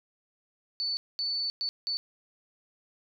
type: tone bursts at uneven times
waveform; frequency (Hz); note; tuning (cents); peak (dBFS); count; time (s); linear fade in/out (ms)
sine; 4489; C#8; +21; -28; 4; 0.8-0.97 / 1.19-1.5 / 1.61-1.69 / 1.87-1.97; 0
effects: none